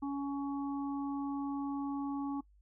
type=harmonic tone; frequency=280 Hz; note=C#4; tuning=18 cents sharp; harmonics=1 / 3 / 4; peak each=-34 / -44 / -46 dBFS; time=0.02-2.41 s; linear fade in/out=10 ms; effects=noise-tail reverb RT60 0.1 s tail -21 dB re dry + added 50 Hz sine -61 dBFS peak until 2.61 s